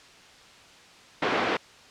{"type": "band-pass noise", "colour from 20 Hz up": "pink", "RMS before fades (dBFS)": -26, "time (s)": [1.22, 1.57], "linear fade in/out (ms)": 5, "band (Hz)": [310, 2700], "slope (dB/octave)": 12, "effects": ["white hiss -51 dBFS RMS until 1.9 s", "low-pass 5000 Hz 12 dB/octave"]}